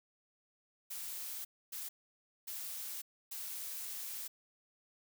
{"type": "noise bursts at uneven times", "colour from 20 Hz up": "blue", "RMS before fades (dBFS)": -43, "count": 4, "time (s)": [[0.9, 1.45], [1.72, 1.89], [2.47, 3.02], [3.31, 4.28]], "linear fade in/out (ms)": 10, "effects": []}